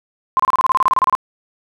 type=tone bursts; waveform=sine; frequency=1046.5 Hz; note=C6; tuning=in tune; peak=-10 dBFS; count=15; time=0.37-1.151 s; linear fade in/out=0 ms; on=25 ms; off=29 ms; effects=none